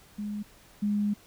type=tone pair in turn; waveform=sine; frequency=207.9 / 206.6 Hz; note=G#3 / G#3; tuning=+2 / -9 cents; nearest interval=unison; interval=11 cents; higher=first; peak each=-31 / -24 dBFS; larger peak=second; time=0.18-0.43 / 0.82-1.14 s; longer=second; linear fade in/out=10 ms; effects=pink hiss -56 dBFS RMS until 1.26 s